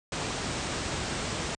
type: low-pass noise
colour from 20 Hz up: pink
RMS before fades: -32 dBFS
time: 0.12-1.55 s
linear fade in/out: 2 ms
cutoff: 8700 Hz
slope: 96 dB/octave
effects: high-pass 60 Hz 12 dB/octave